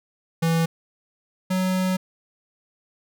square tone pair in turn, 164.81 / 185.74 Hz, E3 / F#3, 0 / +7 cents, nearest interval major second, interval 207 cents, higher second, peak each -19 / -21 dBFS, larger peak first, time 0.42-0.66 / 1.5-1.97 s, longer second, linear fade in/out 10 ms, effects none

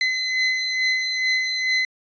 30% pulse beating tone pair, 2034 / 2036.3 Hz, C7 / C7, -50 / -48 cents, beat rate 2.3 Hz, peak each -24 / -18 dBFS, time 0.01-1.85 s, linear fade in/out 2 ms, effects resampled to 16000 Hz

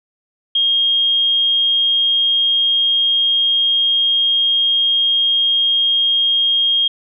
sine tone, 3240 Hz, G#7, 43 cents flat, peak -12 dBFS, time 0.55-6.88 s, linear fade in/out 5 ms, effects none

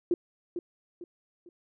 sine tone with echo, 349.2 Hz, F4, in tune, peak -21 dBFS, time 0.11-0.14 s, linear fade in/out 2 ms, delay 450 ms, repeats 3, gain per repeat -9 dB, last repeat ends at 1.49 s, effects none

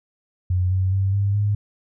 sine tone with pitch steps, 91 / 93.88 / 96.86 / 99.93 / 103.09 Hz, F#2 / F#2 / G2 / G2 / G#2, -28 / +26 / -20 / +34 / -12 cents, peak -17 dBFS, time 0.5-1.55 s, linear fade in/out 5 ms, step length 210 ms, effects none

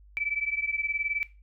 sine beating tone pair, 2305 / 2324 Hz, D7 / D7, -33 / -19 cents, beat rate 19 Hz, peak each -30 / -31 dBFS, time 0.17-1.23 s, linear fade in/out 0 ms, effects noise-tail reverb RT60 0.3 s tail -17 dB re dry + added 50 Hz sine -51 dBFS peak until 1.42 s

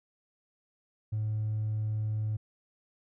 sine tone with hard clipping, 107.7 Hz, A2, 37 cents flat, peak -29 dBFS, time 1.12-2.37 s, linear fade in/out 10 ms, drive 1 dB, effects none

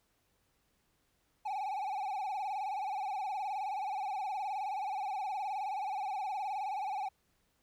triangle tone with vibrato, 802 Hz, G5, 39 cents sharp, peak -32 dBFS, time 1.45-7.09 s, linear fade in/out 10 ms, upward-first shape sine, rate 19 Hz, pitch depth 120 cents each way, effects pink hiss -75 dBFS RMS until 7.62 s

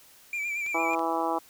triangle tone with vibrato, 2349 Hz, D7, in tune, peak -27 dBFS, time 0.33-0.95 s, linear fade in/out 2 ms, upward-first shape sine, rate 8.8 Hz, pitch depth 48 cents each way
clicks, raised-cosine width 0.2 ms, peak -27 dBFS, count 3, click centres 0.664 / 0.935 / 0.993 s
harmonic tone, 164.81 Hz, E3, in tune, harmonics 2 / 3 / 4 / 5 / 6 / 7 / 8, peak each -32 / -35 / -33 / -30 / -32 / -34 / -40 dBFS, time 0.74-1.39 s, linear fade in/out 10 ms
effects white hiss -55 dBFS RMS until 1.49 s

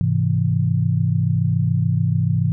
sine chord, Ab augmented, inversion none, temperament equal, 103.83 / 130.81 / 164.81 Hz, Ab2 / C3 / E3, 0 / 0 / 0 cents, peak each -20 dBFS, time 0.01-2.52 s, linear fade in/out 0 ms, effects none

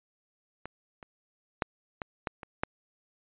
clicks, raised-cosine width 0.5 ms, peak -23 / -30 / -11 / -19 / -15 / -26 / -12 dBFS, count 7, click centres 0.656 / 1.028 / 1.622 / 2.018 / 2.272 / 2.432 / 2.635 s, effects resampled to 8000 Hz

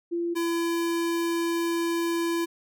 sine / square tone pair in turn, 342.3 / 337.2 Hz, F4 / E4, -35 / +39 cents, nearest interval unison, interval 26 cents, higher first, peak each -25 dBFS, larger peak neither, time 0.11-0.35 / 0.35-2.46 s, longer second, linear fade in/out 20 ms, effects none

